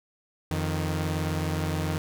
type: tone pair together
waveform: sawtooth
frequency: 87.31 / 155.57 Hz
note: F2 / D#3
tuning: 0 / 0 cents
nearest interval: minor seventh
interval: 1000 cents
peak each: -25 dBFS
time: 0.51-1.98 s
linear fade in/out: 0 ms
effects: none